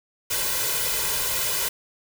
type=noise with comb filter; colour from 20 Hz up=white; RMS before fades=-25 dBFS; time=0.3-1.69 s; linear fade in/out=10 ms; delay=2 ms; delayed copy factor=+0.75; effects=none